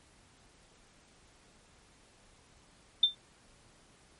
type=tone with exponential decay; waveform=sine; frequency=3575 Hz; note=A7; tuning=27 cents sharp; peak=-17 dBFS; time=3.03-3.15 s; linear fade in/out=5 ms; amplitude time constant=26 ms; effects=pink hiss -62 dBFS RMS until 4.19 s + MP3 48 kbps